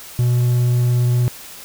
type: tone with vibrato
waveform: triangle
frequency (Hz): 122.3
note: B2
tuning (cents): -16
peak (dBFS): -11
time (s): 0.19-1.28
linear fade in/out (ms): 0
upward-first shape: triangle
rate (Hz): 17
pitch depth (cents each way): 8
effects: white hiss -37 dBFS RMS until 1.64 s